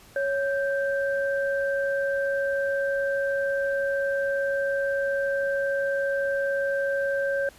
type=tone pair together; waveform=sine; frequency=554.4 / 1568.1 Hz; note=C#5 / G6; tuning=0 / 0 cents; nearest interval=octave + tritone; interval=1800 cents; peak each=-24 / -29 dBFS; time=0.16-7.49 s; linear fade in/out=2 ms; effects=pink hiss -52 dBFS RMS until 7.58 s + resampled to 32000 Hz